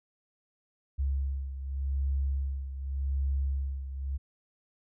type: beating tone pair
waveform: sine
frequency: 68.1 / 68.96 Hz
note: C#2 / C#2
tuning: -30 / -8 cents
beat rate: 0.86 Hz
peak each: -29 / -35 dBFS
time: 0.98-4.18 s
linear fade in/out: 20 ms
effects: none